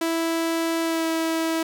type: tone with pitch glide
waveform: sawtooth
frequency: 329.6 to 325.4 Hz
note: E4 to E4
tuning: 0 to -22 cents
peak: -18 dBFS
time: 0.01-1.63 s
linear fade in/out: 5 ms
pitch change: -22 cents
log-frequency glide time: 0.82-1.06 s
effects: none